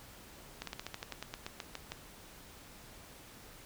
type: slowing click train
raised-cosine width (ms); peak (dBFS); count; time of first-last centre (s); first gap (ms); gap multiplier
0.2; -22; 14; 0.62-1.92; 53; 1.1
effects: pink hiss -54 dBFS RMS until 3.65 s